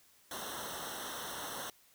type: noise with comb filter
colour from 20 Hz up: pink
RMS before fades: -42 dBFS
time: 0.31-1.7 s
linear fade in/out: 2 ms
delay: 0.42 ms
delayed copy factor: -1
effects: white hiss -65 dBFS RMS until 1.94 s